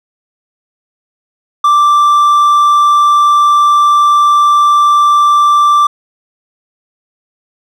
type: tone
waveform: triangle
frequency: 1174.7 Hz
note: D6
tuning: in tune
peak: -3 dBFS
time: 1.64-5.87 s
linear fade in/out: 5 ms
effects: none